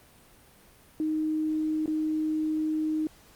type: tone with dropouts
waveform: sine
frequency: 311.1 Hz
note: D#4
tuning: in tune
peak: -25 dBFS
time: 1-3.07 s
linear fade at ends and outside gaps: 1 ms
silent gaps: 1.859-1.878 s
effects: pink hiss -56 dBFS RMS until 3.35 s + Opus 32 kbps